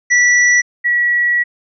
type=tone pair in turn; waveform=square / sine; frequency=1955 / 1930.3 Hz; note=B6 / B6; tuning=-18 / -40 cents; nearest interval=unison; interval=22 cents; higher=first; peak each=-9 / -11 dBFS; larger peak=first; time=0.1-0.62 / 0.84-1.44 s; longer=second; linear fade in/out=20 ms; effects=resampled to 16000 Hz